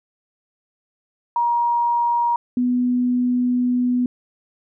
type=tone pair in turn; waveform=sine; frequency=948 / 247.4 Hz; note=A#5 / B3; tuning=+29 / +3 cents; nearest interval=octave + major seventh; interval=2326 cents; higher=first; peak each=-16 dBFS; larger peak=neither; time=1.36-2.36 / 2.57-4.06 s; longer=second; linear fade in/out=2 ms; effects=none